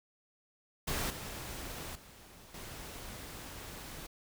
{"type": "noise with level steps", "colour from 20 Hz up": "pink", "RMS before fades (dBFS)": [-35, -43, -55, -46], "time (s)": [0.87, 4.07], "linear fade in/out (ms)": 10, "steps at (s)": [1.1, 1.95, 2.54], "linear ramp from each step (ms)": 5, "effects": []}